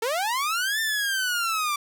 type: linear two-way sweep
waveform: sawtooth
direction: up then down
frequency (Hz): 428.9 to 1800 to 1158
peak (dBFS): -20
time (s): 0.02-1.76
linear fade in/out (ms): 5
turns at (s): 0.8
effects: none